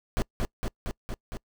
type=noise with echo; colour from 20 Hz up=brown; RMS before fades=-25 dBFS; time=0.17-0.22 s; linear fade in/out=0 ms; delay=230 ms; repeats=5; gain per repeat=-2 dB; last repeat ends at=1.37 s; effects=noise-tail reverb RT60 0.1 s tail -26 dB re dry